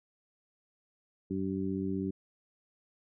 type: harmonic tone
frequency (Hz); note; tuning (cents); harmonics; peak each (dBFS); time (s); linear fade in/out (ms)
95.9; G2; -37; 1 / 2 / 3 / 4; -41 / -34 / -35 / -38; 1.3-2.11; 10
effects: none